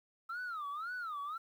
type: tone with vibrato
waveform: sine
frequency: 1300 Hz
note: E6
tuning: 24 cents flat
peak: -36 dBFS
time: 0.29-1.38 s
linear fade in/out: 10 ms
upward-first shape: sine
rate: 1.9 Hz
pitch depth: 240 cents each way
effects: tanh soft clip ceiling -36 dBFS + 11-bit